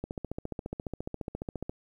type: click train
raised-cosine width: 2 ms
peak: -21 dBFS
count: 25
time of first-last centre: 0.04-1.695 s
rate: 14.5 Hz
effects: 10-bit